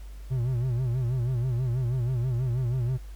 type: tone with vibrato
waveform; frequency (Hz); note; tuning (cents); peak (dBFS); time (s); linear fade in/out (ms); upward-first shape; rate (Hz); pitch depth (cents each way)
triangle; 123.8; B2; +5; -22; 0.3-2.98; 20; sine; 6.2; 110
effects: added 50 Hz sine -38 dBFS peak until 3.15 s + pink hiss -57 dBFS RMS until 3.15 s